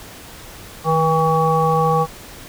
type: harmonic tone with a mistuned harmonic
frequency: 161.2 Hz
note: E3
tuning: 38 cents flat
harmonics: 1 / 3 / 5 / 7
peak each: -19 / -19 / -19 / -19 dBFS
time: 0.84-2.07 s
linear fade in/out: 50 ms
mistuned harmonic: 1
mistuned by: -33 cents
effects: pink hiss -38 dBFS RMS until 2.48 s